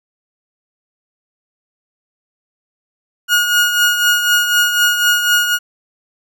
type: tone with tremolo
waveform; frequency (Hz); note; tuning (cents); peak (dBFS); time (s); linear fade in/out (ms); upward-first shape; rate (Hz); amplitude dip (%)
30% pulse; 1439; F#6; -49; -6; 3.28-5.59; 50; triangle; 4; 60
effects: none